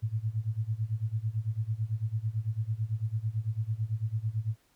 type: tone with tremolo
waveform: sine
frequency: 110 Hz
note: A2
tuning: in tune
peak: -25 dBFS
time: 0.02-4.56 s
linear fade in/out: 20 ms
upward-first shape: sine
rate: 9 Hz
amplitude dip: 90%
effects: pink hiss -68 dBFS RMS until 4.75 s